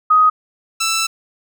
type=tone pair in turn; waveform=sine / 10% pulse; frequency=1253 / 1325.9 Hz; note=D#6 / E6; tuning=+12 / +10 cents; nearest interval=minor second; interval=98 cents; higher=second; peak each=-8 dBFS; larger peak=neither; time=0.1-0.3 / 0.8-1.07 s; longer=second; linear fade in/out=10 ms; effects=none